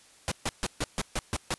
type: noise bursts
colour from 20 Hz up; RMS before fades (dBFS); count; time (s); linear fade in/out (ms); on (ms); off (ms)
pink; -29; 8; 0.28-1.54; 0; 35; 140
effects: white hiss -57 dBFS RMS until 1.58 s + resampled to 24000 Hz